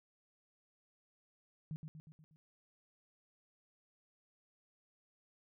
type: tone with echo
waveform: sine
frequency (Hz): 155.56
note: D#3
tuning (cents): 0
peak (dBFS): -39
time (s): 1.71-1.76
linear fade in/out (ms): 0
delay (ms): 120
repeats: 5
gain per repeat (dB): -5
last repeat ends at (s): 2.36
effects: none